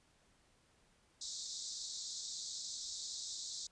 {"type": "band-pass noise", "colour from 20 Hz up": "pink", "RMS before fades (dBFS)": -45, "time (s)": [1.21, 3.67], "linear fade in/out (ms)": 5, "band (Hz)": [3700, 7900], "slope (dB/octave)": 96, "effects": ["pink hiss -71 dBFS RMS until 3.71 s", "resampled to 22050 Hz"]}